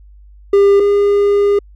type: tone pair in turn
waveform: triangle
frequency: 400 / 405.8 Hz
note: G4 / G#4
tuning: +35 / -40 cents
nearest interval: unison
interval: 25 cents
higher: second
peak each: -4 / -7 dBFS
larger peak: first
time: 0.53-0.8 / 0.8-1.59 s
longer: second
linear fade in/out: 5 ms
effects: added 50 Hz sine -38 dBFS peak until 1.75 s